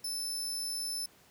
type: tone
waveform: 25% pulse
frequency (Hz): 5274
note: E8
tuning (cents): 0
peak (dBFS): -29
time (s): 0.04-1.06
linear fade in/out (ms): 5
effects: pink hiss -61 dBFS RMS until 1.3 s + high-pass 100 Hz 12 dB/octave